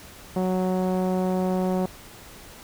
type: tone with low-pass filter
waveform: sawtooth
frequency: 185 Hz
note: F#3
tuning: in tune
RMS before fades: -24 dBFS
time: 0.36-1.86 s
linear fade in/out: 5 ms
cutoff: 730 Hz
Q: 1.5
effects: pink hiss -45 dBFS RMS until 2.63 s